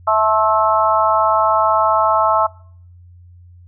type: harmonic tone with a mistuned harmonic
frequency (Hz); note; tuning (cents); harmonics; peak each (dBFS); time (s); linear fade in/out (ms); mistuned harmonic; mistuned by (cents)
218.3; A3; -13; 3 / 4 / 5 / 6; -17 / -17 / -17 / -17; 0.07-2.47; 10; 5; -27
effects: noise-tail reverb RT60 0.6 s tail -24 dB re dry + added 88 Hz sine -40 dBFS peak until 3.67 s